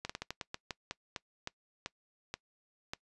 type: slowing click train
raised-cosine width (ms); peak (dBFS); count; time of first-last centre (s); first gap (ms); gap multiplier
0.2; -20; 14; 0.05-2.935; 45; 1.24
effects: noise-tail reverb RT60 0.1 s tail -22 dB re dry + resampled to 24000 Hz